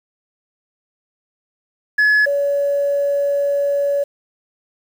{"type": "tone pair in turn", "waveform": "sine", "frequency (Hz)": [1702, 566.8], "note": ["G#6", "C#5"], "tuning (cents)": [42, 38], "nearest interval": "octave + perfect fifth", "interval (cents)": 1904, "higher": "first", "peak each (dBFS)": [-8, -14], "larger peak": "first", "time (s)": [[1.98, 2.26], [2.26, 4.04]], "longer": "second", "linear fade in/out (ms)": 10, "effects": ["tanh soft clip ceiling -10 dBFS", "7-bit"]}